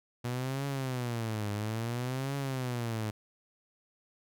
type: tone with vibrato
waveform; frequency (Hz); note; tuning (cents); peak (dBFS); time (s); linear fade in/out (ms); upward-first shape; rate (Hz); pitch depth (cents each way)
sawtooth; 120; B2; -49; -28; 0.24-3.11; 10; triangle; 0.59; 280
effects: none